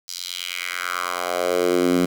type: tone with high-pass filter sweep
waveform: 10% pulse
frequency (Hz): 89.1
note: F2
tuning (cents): +35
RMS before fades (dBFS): -23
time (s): 0.08-2.06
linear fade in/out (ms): 10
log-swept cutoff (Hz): 5200 to 210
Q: 2.6
effects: 8-bit